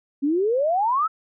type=exponential sweep; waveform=sine; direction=up; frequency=269.4 to 1344 Hz; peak=-18 dBFS; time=0.22-1.08 s; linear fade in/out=20 ms; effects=none